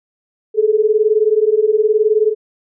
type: beating tone pair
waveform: sine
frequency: 419.4 / 438.4 Hz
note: G#4 / A4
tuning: +17 / -6 cents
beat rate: 19 Hz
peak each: -14 / -13 dBFS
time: 0.54-2.35 s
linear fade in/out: 50 ms
effects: none